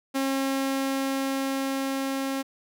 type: tone with level ramp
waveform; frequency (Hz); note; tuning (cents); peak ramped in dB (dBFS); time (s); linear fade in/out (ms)
sawtooth; 270; C#4; -45; -20 to -23; 0.14-2.43; 20
effects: none